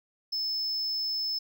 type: tone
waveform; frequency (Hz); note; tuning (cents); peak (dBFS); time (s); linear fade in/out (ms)
triangle; 5240; E8; -11; -27; 0.32-1.39; 10
effects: none